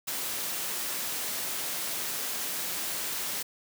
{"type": "high-pass noise", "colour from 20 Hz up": "white", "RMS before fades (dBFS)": -33, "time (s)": [0.07, 3.43], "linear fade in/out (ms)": 10, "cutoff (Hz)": 140, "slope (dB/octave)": 12, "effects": []}